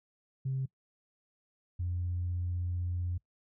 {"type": "tone pair in turn", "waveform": "sine", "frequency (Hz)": [132.9, 88.42], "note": ["C3", "F2"], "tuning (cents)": [27, 22], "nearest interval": "perfect fifth", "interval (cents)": 705, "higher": "first", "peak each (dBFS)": [-29, -30], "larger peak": "first", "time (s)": [[0.45, 0.66], [1.79, 3.18]], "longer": "second", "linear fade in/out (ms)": 10, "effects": ["noise-tail reverb RT60 0.1 s tail -22 dB re dry", "tanh soft clip ceiling -26 dBFS"]}